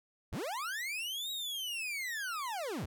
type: linear two-way sweep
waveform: 40% pulse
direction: up then down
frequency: 31.97 to 3847 to 48.02 Hz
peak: -35 dBFS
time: 0.32-2.86 s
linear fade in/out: 10 ms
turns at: 1.31 s
effects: none